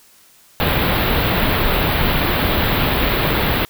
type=band-stop noise; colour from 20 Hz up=pink; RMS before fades=-17 dBFS; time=0.6-3.65 s; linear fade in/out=0 ms; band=4100 to 13000 Hz; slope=48 dB/octave; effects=white hiss -50 dBFS RMS until 3.69 s